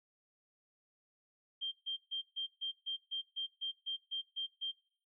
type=tone bursts; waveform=sine; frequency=3173 Hz; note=G7; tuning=20 cents sharp; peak=-35 dBFS; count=13; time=1.61-4.72 s; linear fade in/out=20 ms; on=110 ms; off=140 ms; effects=noise-tail reverb RT60 0.5 s tail -21 dB re dry